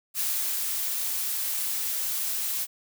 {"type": "noise with ADSR envelope", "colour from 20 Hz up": "blue", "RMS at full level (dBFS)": -27, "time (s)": [0.14, 2.67], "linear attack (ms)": 54, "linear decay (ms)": 390, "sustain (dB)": -2, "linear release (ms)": 41, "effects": []}